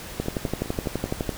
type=two click trains; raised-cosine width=2 ms; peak=-11 / -21 dBFS; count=14 / 5; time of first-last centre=0.2-1.292 / 0.26-1.058 s; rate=11.9 / 5.01 Hz; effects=pink hiss -38 dBFS RMS until 1.37 s